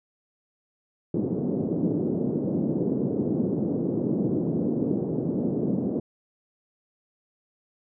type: band-pass noise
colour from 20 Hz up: pink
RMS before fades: -26 dBFS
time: 1.14-6 s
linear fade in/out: 5 ms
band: 160 to 420 Hz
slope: 24 dB/octave
effects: none